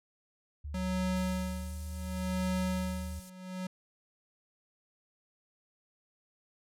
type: tone with pitch glide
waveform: sine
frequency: 73.3 to 76.68 Hz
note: D2 to D#2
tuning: -3 to -25 cents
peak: -37 dBFS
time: 0.64-3.2 s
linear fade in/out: 10 ms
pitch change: +78 cents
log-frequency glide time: 1.37-2 s
type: tone with tremolo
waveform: square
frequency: 185 Hz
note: F#3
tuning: in tune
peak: -30 dBFS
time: 0.74-3.67 s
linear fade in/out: 5 ms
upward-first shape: sine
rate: 0.69 Hz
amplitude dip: 90%
type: band-stop noise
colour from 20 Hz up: white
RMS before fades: -50 dBFS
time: 1.16-3.3 s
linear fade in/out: 5 ms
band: 190 to 5300 Hz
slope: 12 dB/octave
effects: low-pass 11000 Hz 12 dB/octave